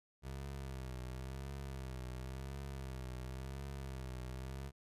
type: tone with vibrato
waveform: 25% pulse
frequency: 65.7 Hz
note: C2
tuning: 8 cents sharp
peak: -39 dBFS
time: 0.22-4.72 s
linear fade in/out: 50 ms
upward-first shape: triangle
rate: 0.94 Hz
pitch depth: 87 cents each way
effects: resampled to 32000 Hz